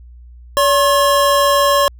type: tone pair together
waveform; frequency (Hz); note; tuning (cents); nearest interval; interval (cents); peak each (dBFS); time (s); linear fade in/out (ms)
square; 570 / 1076.7; C#5 / C6; +48 / +49; major seventh; 1101; -14; 0.57-1.88; 0
effects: added 60 Hz sine -36 dBFS peak until 1.99 s